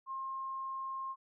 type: tone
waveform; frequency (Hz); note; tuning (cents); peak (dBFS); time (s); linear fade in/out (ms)
sine; 1066; C6; +32; -37; 0.06-1.16; 50
effects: none